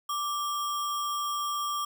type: tone with sample-and-hold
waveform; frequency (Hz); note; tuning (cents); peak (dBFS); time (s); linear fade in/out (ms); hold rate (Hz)
sine; 1173; D6; -2; -28; 0.09-1.85; 5; 4410
effects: none

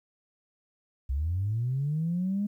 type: linear sweep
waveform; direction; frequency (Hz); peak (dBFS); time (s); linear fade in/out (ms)
sine; up; 62.8 to 208.9; -25; 1.09-2.47; 10
effects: tanh soft clip ceiling -21 dBFS + 11-bit

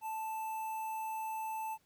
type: tone with notch filter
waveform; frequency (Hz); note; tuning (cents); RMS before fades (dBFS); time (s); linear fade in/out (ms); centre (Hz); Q
square; 880; A5; 0; -39; 0.01-1.78; 50; 4500; 0.57
effects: pink hiss -72 dBFS RMS until 1.85 s + high-pass 60 Hz 12 dB/octave

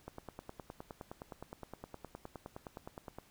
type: click train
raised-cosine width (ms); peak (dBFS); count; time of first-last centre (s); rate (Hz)
1; -30; 31; 0.08-3.186; 9.66
effects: pink hiss -65 dBFS RMS until 3.3 s

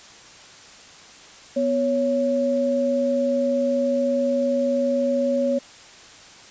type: tone pair together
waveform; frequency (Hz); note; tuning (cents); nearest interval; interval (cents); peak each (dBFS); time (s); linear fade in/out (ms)
sine; 247.5 / 556; B3 / C#5; +4 / +5; octave + major second; 1401; -23 / -20; 1.56-5.59; 10
effects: white hiss -45 dBFS RMS until 6.5 s + resampled to 16000 Hz

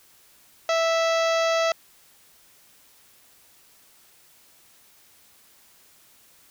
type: harmonic tone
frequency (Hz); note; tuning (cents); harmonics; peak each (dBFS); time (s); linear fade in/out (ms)
658; E5; -3; 1 / 2 / 3 / 4 / 5 / 6 / 7 / 8 / 9 / 10; -21 / -27 / -31 / -33 / -35 / -37 / -38 / -39 / -40 / -41; 0.69-1.72; 2
effects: white hiss -56 dBFS RMS until 6.5 s

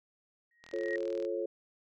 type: tone with exponential growth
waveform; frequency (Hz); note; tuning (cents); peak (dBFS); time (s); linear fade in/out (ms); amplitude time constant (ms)
sine; 1885; A#6; +19; -32; 0.51-0.96; 2; 96
type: click train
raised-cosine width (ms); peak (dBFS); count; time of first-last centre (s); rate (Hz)
0.2; -33; 26; 0.64-1.25; 41
type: chord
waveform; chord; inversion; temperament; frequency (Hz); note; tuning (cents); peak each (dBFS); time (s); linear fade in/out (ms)
sine; F augmented; none; just; 349.2 / 436.5 / 545.7; F4 / A4 / C#5; 0 / -14 / -27; -36; 0.73-1.46; 5
effects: none

